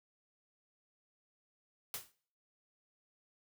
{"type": "noise with exponential decay", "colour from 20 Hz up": "white", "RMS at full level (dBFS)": -37, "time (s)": [1.94, 2.12], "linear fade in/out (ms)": 1, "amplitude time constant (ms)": 38, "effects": ["noise-tail reverb RT60 0.5 s tail -20 dB re dry"]}